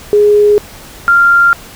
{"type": "tone pair in turn", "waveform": "sine", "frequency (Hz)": [415.3, 1390.1], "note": ["G#4", "F6"], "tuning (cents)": [0, -8], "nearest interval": "octave + major sixth", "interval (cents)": 2092, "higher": "second", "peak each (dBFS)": -4, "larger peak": "neither", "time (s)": [[0.13, 0.58], [1.08, 1.53]], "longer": "neither", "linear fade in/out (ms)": 0, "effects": ["pink hiss -33 dBFS RMS until 1.75 s"]}